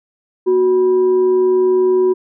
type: tone with frequency modulation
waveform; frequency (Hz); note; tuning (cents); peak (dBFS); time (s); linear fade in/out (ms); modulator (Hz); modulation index
sine; 370; F#4; 0; -10; 0.46-2.14; 20; 609; 0.25
effects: none